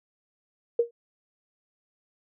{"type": "tone with exponential decay", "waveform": "sine", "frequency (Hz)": 470.2, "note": "A#4", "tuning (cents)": 15, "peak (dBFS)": -15, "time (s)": [0.79, 0.91], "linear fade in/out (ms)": 5, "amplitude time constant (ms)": 24, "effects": []}